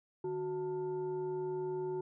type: tone with frequency modulation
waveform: sine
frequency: 370 Hz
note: F#4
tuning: in tune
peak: -34 dBFS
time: 0.24-2.01 s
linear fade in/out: 5 ms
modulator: 520 Hz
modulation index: 0.51
effects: none